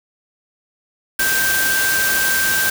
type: tone in noise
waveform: sine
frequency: 1568 Hz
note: G6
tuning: in tune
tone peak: -17 dBFS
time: 1.19-2.7 s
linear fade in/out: 5 ms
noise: white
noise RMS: -20 dBFS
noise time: 1.19-2.7 s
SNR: 0 dB
effects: none